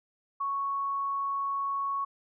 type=tone; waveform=sine; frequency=1108.7 Hz; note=C#6; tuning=in tune; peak=-28 dBFS; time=0.4-2.05 s; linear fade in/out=10 ms; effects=none